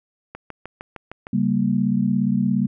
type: click train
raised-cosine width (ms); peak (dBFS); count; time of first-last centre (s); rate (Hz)
0.5; -19; 7; 0.35-1.269; 6.53
type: chord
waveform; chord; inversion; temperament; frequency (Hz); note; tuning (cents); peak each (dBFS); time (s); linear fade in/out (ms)
sine; G diminished; second; equal; 138.59 / 196 / 233.1; Db3 / G3 / Bb3; 0 / 0 / 0; -25 / -20 / -21; 1.33-2.67; 5
effects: none